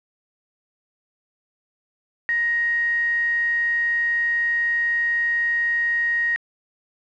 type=tone with quantisation; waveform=sine; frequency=1876 Hz; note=A#6; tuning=11 cents sharp; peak=-18 dBFS; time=2.29-6.36 s; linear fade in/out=0 ms; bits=6; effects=low-pass 3000 Hz 12 dB/octave